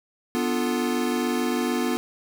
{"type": "chord", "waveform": "square", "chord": "B half-diminished seventh", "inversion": "none", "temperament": "equal", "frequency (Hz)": [246.9, 293.7, 349.2, 440], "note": ["B3", "D4", "F4", "A4"], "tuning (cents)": [0, 0, 0, 0], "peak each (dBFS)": [-26, -32, -29, -32], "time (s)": [0.35, 1.97], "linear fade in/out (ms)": 0, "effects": []}